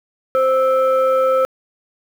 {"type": "tone pair together", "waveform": "sine", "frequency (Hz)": [523.3, 1312.6], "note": ["C5", "E6"], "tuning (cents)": [0, -8], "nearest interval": "octave + major third", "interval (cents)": 1592, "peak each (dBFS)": [-12, -17], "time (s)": [0.35, 1.45], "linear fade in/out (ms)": 0, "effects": ["tanh soft clip ceiling -8 dBFS", "7-bit"]}